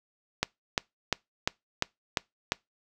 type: click train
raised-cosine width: 0.2 ms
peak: -7 dBFS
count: 7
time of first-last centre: 0.43-2.521 s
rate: 2.87 Hz
effects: noise-tail reverb RT60 0.2 s tail -24 dB re dry